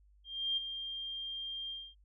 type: tone with ADSR envelope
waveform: sine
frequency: 3195 Hz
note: G7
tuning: 32 cents sharp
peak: -29 dBFS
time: 0.24-1.95 s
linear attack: 330 ms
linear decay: 16 ms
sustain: -9 dB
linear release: 250 ms
effects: added 50 Hz sine -61 dBFS peak until 2.04 s